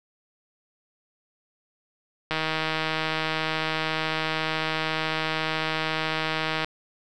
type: click train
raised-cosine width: 0.3 ms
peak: -10 dBFS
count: 686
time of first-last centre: 2.31-6.645 s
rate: 158 Hz
effects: none